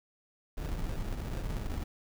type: noise with sample-and-hold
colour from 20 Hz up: brown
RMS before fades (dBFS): -35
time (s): 0.57-1.84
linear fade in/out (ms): 10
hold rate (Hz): 1050
effects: none